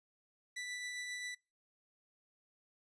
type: tone with tremolo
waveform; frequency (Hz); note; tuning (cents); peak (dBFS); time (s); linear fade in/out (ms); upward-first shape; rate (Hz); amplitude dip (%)
sawtooth; 1975.5; B6; 0; -36; 0.56-1.35; 10; triangle; 7.5; 30
effects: noise-tail reverb RT60 0.3 s tail -25 dB re dry + resampled to 22050 Hz